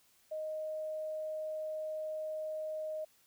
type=tone; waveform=sine; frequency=622.3 Hz; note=D#5; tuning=in tune; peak=-36 dBFS; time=0.31-3.05 s; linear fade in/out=10 ms; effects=white hiss -68 dBFS RMS until 3.26 s